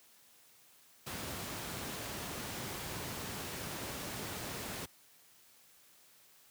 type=noise; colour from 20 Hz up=pink; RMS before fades=-41 dBFS; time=1.06-4.86 s; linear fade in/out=10 ms; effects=white hiss -63 dBFS RMS until 6.5 s + high-pass 80 Hz 12 dB/octave